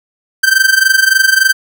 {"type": "tone with amplitude modulation", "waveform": "45% pulse", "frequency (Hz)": 1559, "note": "G6", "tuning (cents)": -10, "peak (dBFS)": -4, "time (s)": [0.43, 1.53], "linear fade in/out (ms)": 10, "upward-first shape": "sine", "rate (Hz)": 23.5, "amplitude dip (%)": 80, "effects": []}